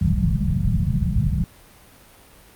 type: low-pass noise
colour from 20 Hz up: white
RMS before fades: -20 dBFS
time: 0.01-1.44 s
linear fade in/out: 2 ms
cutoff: 200 Hz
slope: 96 dB/octave
effects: pink hiss -49 dBFS RMS until 2.55 s + Opus 48 kbps